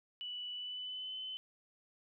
sine tone with pitch glide, 2960 to 3041 Hz, F#7 to F#7, 0 to +47 cents, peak -40 dBFS, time 0.21-1.37 s, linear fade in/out 0 ms, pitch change +47 cents, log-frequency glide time 0.52-1.16 s, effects none

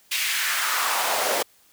pink noise with high-pass filter sweep, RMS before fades -24 dBFS, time 0.11-1.43 s, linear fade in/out 10 ms, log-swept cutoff 2700 to 500 Hz, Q 2, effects white hiss -58 dBFS RMS until 1.72 s

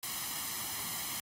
white noise with comb filter, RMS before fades -38 dBFS, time 0.03-1.2 s, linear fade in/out 0 ms, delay 0.98 ms, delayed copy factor +0.65, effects high-pass 80 Hz 12 dB/octave + AAC 48 kbps

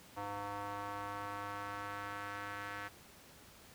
square tone with band-pass filter sweep, 101.6 Hz, G#2, 38 cents flat, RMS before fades -43 dBFS, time 0.16-2.89 s, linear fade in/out 20 ms, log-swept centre 930 to 1600 Hz, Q 2.1, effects pink hiss -58 dBFS RMS until 3.74 s + high-pass 60 Hz 12 dB/octave

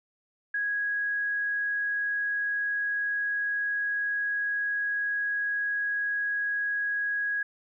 sine tone, 1657 Hz, G#6, 4 cents flat, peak -26 dBFS, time 0.54-7.43 s, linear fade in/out 5 ms, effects none

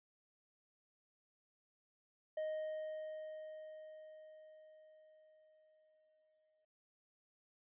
triangle tone with exponential decay, 622.3 Hz, D#5, in tune, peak -35 dBFS, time 2.37-6.65 s, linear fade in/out 5 ms, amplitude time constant 930 ms, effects resampled to 8000 Hz

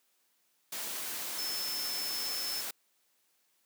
sine tone in noise, 5274 Hz, E8, in tune, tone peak -35 dBFS, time 1.38-2.61 s, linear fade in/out 5 ms, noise white, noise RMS -38 dBFS, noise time 0.72-2.71 s, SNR 0 dB, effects white hiss -73 dBFS RMS until 3.65 s + high-pass 200 Hz 12 dB/octave

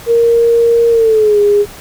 sine tone with pitch glide, 466.2 to 410.6 Hz, A#4 to G#4, 0 to -20 cents, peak -6 dBFS, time 0.06-1.66 s, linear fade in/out 50 ms, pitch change -220 cents, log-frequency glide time 0.9-1.4 s, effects pink hiss -33 dBFS RMS until 1.8 s

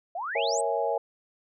sine exponential sweep, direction up, 645 to 8690 Hz, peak -30 dBFS, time 0.15-0.61 s, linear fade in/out 5 ms
sine chord, A# half-diminished seventh, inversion none, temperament equal, 466.2 / 554.4 / 659.3 / 830.6 Hz, A#4 / C#5 / E5 / G#5, 0 / 0 / 0 / 0 cents, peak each -30 dBFS, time 0.35-0.98 s, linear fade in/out 5 ms
effects none

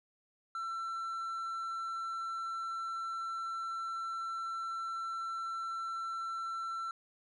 triangle tone, 1344 Hz, E6, 33 cents sharp, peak -34 dBFS, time 0.55-6.91 s, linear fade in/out 2 ms, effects resampled to 24000 Hz

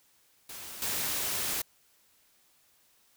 white noise with level steps, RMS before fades -43 / -32 dBFS, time 0.49-1.62 s, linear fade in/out 5 ms, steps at 0.82 s, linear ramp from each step 2 ms, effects white hiss -66 dBFS RMS until 3.16 s

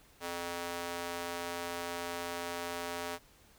square tone with high-pass filter, 86.5 Hz, F2, 16 cents flat, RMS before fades -39 dBFS, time 0.2-3.19 s, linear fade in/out 50 ms, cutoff 500 Hz, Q 0.79, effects pink hiss -62 dBFS RMS until 3.58 s

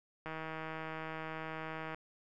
click train, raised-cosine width 0.5 ms, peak -27 dBFS, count 269, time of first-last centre 0.26-1.946 s, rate 159 Hz, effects none

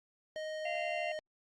square tone with pitch glide, 622.3 to 618 Hz, D#5 to D#5, 0 to -12 cents, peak -38 dBFS, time 0.36-1.19 s, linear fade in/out 0 ms, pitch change -12 cents, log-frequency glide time 0.51-0.97 s
harmonic tone, 691 Hz, F5, 19 cents flat, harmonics 1 / 3 / 4, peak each -37 / -43 / -41 dBFS, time 0.65-1.12 s, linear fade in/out 5 ms
effects low-pass 5000 Hz 12 dB/octave + Opus 32 kbps

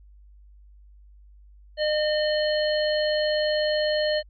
harmonic tone, 608 Hz, D#5, 40 cents flat, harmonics 1 / 3 / 5 / 7, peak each -22 / -31 / -33 / -31 dBFS, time 1.77-4.23 s, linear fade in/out 50 ms, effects added 50 Hz sine -48 dBFS peak until 4.29 s

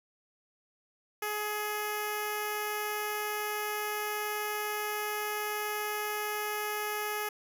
5% pulse tone with notch filter, 420.7 Hz, G#4, 22 cents sharp, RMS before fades -34 dBFS, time 1.22-7.29 s, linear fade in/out 5 ms, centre 4000 Hz, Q 0.68, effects none

